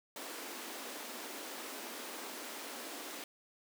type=high-pass noise; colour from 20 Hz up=pink; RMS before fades=-45 dBFS; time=0.16-3.24 s; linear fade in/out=2 ms; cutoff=240 Hz; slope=48 dB/octave; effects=none